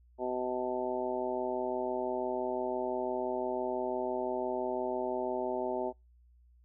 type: harmonic tone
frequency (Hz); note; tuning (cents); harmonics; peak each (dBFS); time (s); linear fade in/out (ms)
125.9; B2; +34; 2 / 3 / 4 / 5 / 6 / 7; -41 / -35 / -41 / -36 / -44 / -39; 0.18-5.93; 50
effects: noise-tail reverb RT60 0.2 s tail -25 dB re dry + added 60 Hz sine -59 dBFS peak until 6.64 s

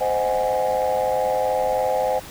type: chord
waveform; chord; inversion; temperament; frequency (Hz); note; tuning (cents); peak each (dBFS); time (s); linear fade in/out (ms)
sine; Ab dominant seventh; first; just; 519.1 / 623 / 747.5 / 830.6; C5 / Eb5 / Gb5 / Ab5; -14 / +2 / +17 / 0; -21 / -24 / -24 / -24; 0-2.2; 20
effects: tanh soft clip ceiling -13 dBFS + pink hiss -39 dBFS RMS until 2.3 s

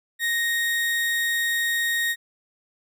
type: tone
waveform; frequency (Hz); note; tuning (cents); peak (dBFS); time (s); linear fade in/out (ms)
35% pulse; 1864.7; A#6; 0; -20; 0.19-2.16; 50
effects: none

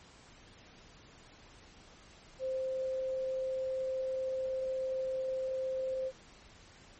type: tone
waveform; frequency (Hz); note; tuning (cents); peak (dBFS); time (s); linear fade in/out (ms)
sine; 523.3; C5; 0; -32; 2.39-6.12; 50
effects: pink hiss -57 dBFS RMS until 6.99 s + MP3 32 kbps

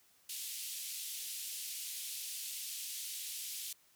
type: band-pass noise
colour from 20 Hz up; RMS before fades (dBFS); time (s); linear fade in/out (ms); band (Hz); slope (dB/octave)
white; -43; 0.29-3.73; 5; 2700 to 14000; 24
effects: white hiss -68 dBFS RMS until 3.95 s + high-pass 60 Hz 12 dB/octave

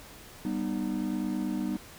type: chord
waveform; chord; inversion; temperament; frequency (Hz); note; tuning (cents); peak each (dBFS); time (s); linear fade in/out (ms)
triangle; G augmented; none; just; 196 / 245 / 306.2; G3 / B3 / D#4; 0 / -14 / -28; -31; 0.45-1.77; 2
effects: pink hiss -49 dBFS RMS until 1.98 s

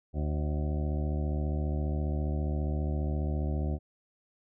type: harmonic tone with a mistuned harmonic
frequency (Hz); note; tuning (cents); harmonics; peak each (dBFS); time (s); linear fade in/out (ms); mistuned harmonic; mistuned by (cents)
74.8; D2; +32; 1 / 2 / 3 / 4 / 5 / 7 / 8 / 9 / 10; -29 / -35 / -39 / -41 / -43 / -46 / -47 / -48 / -49; 0.13-3.79; 50; 9; -43
effects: none

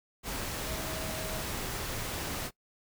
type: tone in noise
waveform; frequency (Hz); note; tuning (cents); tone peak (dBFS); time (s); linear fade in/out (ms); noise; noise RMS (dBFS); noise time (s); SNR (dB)
sine; 637; D#5; +41; -42; 0.64-1.45; 50; pink; -36; 0.23-2.51; -9
effects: noise-tail reverb RT60 0.1 s tail -20 dB re dry

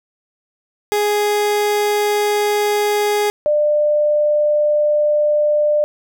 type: tone pair in turn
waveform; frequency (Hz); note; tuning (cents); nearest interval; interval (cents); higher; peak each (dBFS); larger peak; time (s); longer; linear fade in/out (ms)
30% pulse / sine; 415.3 / 596.6; G#4 / D5; 0 / +27; tritone; 627; second; -12; neither; 0.92-3.3 / 3.46-5.84; neither; 0
effects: none

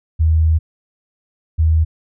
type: tone pair in turn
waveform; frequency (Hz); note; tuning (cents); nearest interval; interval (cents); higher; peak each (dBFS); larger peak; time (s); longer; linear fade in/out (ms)
sine; 79.8 / 79.8; D#2 / D#2; +44 / +44; unison; 0; neither; -10; neither; 0.19-0.59 / 1.58-1.85; first; 20
effects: none

